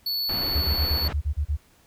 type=tone; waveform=square; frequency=4435 Hz; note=C#8; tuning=in tune; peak=-25 dBFS; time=0.06-1.08 s; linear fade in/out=5 ms
type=low-pass noise; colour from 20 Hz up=pink; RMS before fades=-33 dBFS; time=0.29-1.13 s; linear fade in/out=2 ms; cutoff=2400 Hz; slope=12 dB/octave
type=tone bursts; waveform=sine; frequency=73.42 Hz; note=D2; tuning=in tune; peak=-21 dBFS; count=9; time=0.54-1.57 s; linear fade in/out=20 ms; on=86 ms; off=32 ms
effects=pink hiss -59 dBFS RMS until 1.86 s